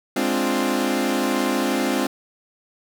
sawtooth chord, D half-diminished seventh, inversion second, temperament equal, 207.7 / 261.6 / 293.7 / 349.2 Hz, Ab3 / C4 / D4 / F4, 0 / 0 / 0 / 0 cents, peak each -23 / -19 / -23 / -22 dBFS, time 0.16-2.07 s, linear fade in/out 5 ms, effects none

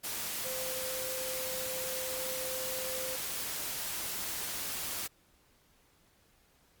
sine tone in noise, 517 Hz, C5, 21 cents flat, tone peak -39 dBFS, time 0.44-3.17 s, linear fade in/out 20 ms, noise white, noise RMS -37 dBFS, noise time 0.03-5.08 s, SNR -5 dB, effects pink hiss -67 dBFS RMS until 6.8 s + Opus 48 kbps

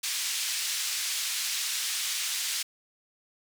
white band-pass noise, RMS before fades -31 dBFS, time 0.03-2.63 s, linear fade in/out 10 ms, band 2300 to 7500 Hz, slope 12 dB/octave, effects none

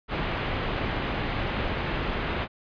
pink low-pass noise, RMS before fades -29 dBFS, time 0.08-2.48 s, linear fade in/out 50 ms, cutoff 3200 Hz, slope 24 dB/octave, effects resampled to 11025 Hz

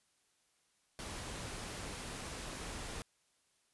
pink noise, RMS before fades -44 dBFS, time 0.99-3.02 s, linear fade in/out 0 ms, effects white hiss -75 dBFS RMS until 3.73 s + resampled to 24000 Hz

